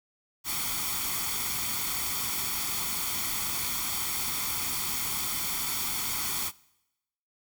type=noise with comb filter; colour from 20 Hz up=white; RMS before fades=-31 dBFS; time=0.44-6.52 s; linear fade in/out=50 ms; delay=0.89 ms; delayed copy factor=+0.65; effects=noise-tail reverb RT60 0.9 s tail -22 dB re dry